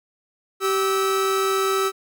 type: tone pair together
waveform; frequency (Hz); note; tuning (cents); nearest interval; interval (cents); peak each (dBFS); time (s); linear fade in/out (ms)
45% pulse; 387 / 1301.7; G4 / E6; -22 / -22; octave + major sixth; 2100; -21 / -23; 0.6-1.92; 50
effects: none